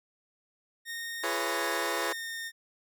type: tone with pitch glide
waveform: sawtooth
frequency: 1847 to 1829 Hz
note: A#6 to A#6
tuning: -16 to -33 cents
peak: -32 dBFS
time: 0.85-2.52 s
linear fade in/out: 50 ms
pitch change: -17 cents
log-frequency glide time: 1.22-2.36 s
type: chord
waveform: 15% pulse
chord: C# dominant seventh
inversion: first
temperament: equal with one note detuned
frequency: 340.5 / 415.3 / 493.9 / 554.4 Hz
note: E#4 / G#4 / B4 / C#5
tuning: -44 / 0 / 0 / 0 cents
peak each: -29 dBFS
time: 1.23-2.13 s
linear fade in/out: 10 ms
effects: none